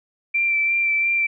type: tone with vibrato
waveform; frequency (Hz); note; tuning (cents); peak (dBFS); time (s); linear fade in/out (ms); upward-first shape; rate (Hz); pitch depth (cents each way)
sine; 2349; D7; 0; -17; 0.34-1.27; 10; sine; 2.9; 18
effects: none